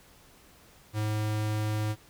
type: tone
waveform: square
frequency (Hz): 107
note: A2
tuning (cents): -48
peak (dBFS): -28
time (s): 0.93-1.96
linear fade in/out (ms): 50
effects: pink hiss -57 dBFS RMS until 2.09 s